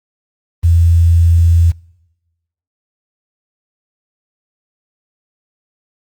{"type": "tone with quantisation", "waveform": "sine", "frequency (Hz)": 84.3, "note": "E2", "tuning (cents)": 39, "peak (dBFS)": -6, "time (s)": [0.63, 1.72], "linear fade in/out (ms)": 20, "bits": 6, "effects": ["noise-tail reverb RT60 1.0 s tail -26 dB re dry", "Opus 32 kbps"]}